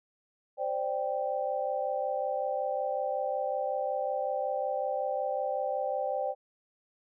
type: chord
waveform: sine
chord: C suspended second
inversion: none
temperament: just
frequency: 523.3 / 588.7 / 784.9 Hz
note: C5 / D5 / G5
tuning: 0 / +4 / +2 cents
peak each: -33 dBFS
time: 0.57-6.35 s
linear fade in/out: 50 ms
effects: none